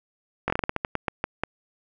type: slowing click train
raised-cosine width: 0.5 ms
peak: -9 dBFS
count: 13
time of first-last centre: 0.48-1.436 s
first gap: 20 ms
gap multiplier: 1.23
effects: none